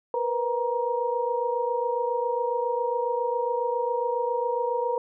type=tone cluster; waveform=sine; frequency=474.7 / 502 / 942 Hz; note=A#4 / B4 / A#5; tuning=+31 / +28 / +18 cents; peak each=-28 dBFS; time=0.14-4.98 s; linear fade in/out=2 ms; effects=none